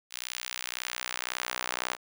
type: tone with high-pass filter sweep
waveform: sawtooth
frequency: 61.9 Hz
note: B1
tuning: 5 cents sharp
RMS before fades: -36 dBFS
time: 0.1-1.97 s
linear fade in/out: 50 ms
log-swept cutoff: 3100 to 930 Hz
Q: 0.79
effects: none